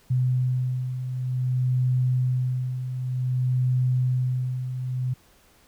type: beating tone pair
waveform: sine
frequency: 126.5 / 127.04 Hz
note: B2 / B2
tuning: +42 / +49 cents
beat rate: 0.54 Hz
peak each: -29 / -22 dBFS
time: 0.1-5.14 s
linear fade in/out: 10 ms
effects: pink hiss -58 dBFS RMS until 5.67 s